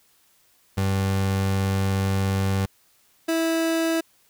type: tone pair in turn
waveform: 30% pulse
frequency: 96.9 / 327.4 Hz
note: G2 / E4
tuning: -20 / -12 cents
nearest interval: octave + major sixth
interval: 2108 cents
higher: second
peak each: -18 dBFS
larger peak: neither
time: 0.77-2.66 / 3.28-4.01 s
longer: first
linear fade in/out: 10 ms
effects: white hiss -61 dBFS RMS until 4.29 s